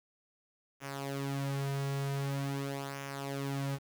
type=tone with flanger; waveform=sawtooth; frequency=138.59 Hz; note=C#3; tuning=in tune; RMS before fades=-36 dBFS; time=0.8-3.79 s; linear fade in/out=50 ms; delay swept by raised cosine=0.23 to 3.93 ms; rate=0.45 Hz; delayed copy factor=-0.65; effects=9-bit